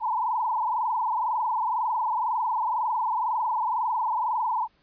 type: tone with frequency modulation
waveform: sine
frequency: 932.3 Hz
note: A#5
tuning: in tune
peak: -23 dBFS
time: 0-4.68 s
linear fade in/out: 50 ms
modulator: 22 Hz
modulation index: 3.6
effects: pink hiss -65 dBFS RMS until 4.82 s + resampled to 11025 Hz